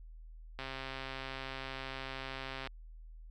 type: click train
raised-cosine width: 0.3 ms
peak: -25 dBFS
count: 278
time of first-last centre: 0.59-2.673 s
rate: 133 Hz
effects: added 40 Hz sine -48 dBFS peak until 3.3 s